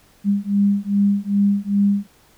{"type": "beating tone pair", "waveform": "sine", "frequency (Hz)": [200, 202.5], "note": ["G3", "G#3"], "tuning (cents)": [35, -43], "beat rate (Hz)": 2.5, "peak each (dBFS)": -18, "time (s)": [0.24, 2.07], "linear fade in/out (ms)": 50, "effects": ["pink hiss -54 dBFS RMS until 2.37 s"]}